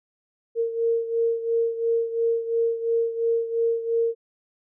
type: beating tone pair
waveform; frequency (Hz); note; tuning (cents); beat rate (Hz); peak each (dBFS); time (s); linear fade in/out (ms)
sine; 460 / 462.9; A#4 / A#4; -23 / -12; 2.9; -22 / -27; 0.55-4.15; 50
effects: none